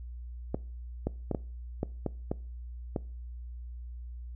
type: clicks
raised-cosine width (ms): 2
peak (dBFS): -16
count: 8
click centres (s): 0.545 / 1.07 / 1.313 / 1.348 / 1.831 / 2.063 / 2.315 / 2.962
effects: noise-tail reverb RT60 0.4 s tail -22 dB re dry + added 60 Hz sine -39 dBFS peak until 4.35 s